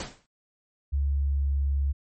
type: noise with exponential decay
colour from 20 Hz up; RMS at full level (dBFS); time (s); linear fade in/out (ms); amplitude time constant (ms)
pink; -31; 0-0.26; 2; 55
type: tone with pitch glide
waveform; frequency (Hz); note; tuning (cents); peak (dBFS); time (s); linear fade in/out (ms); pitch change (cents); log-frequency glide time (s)
sine; 70.1 to 69.58; C#2 to C#2; +20 to +7; -22; 0.92-1.93; 20; -13; 1.1-1.49
effects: MP3 32 kbps